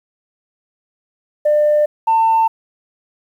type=tone pair in turn; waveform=sine; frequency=598 / 897.7 Hz; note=D5 / A5; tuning=+31 / +34 cents; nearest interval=perfect fifth; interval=703 cents; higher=second; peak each=-9 dBFS; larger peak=neither; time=1.45-1.86 / 2.07-2.48 s; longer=neither; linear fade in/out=10 ms; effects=tanh soft clip ceiling -7 dBFS + 8-bit